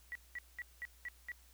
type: tone bursts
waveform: sine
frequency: 1943 Hz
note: B6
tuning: 29 cents flat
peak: -40 dBFS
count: 6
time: 0.12-1.318 s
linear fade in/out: 0 ms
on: 33 ms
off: 200 ms
effects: added 60 Hz sine -62 dBFS peak until 1.53 s + white hiss -66 dBFS RMS until 1.53 s